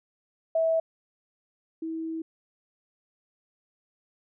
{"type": "tone pair in turn", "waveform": "sine", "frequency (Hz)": [651, 323.7], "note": ["E5", "E4"], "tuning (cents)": [-22, -31], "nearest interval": "octave", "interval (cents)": 1209, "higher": "first", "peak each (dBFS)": [-21, -30], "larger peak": "first", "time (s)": [[0.55, 0.8], [1.82, 2.22]], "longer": "second", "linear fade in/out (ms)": 5, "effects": []}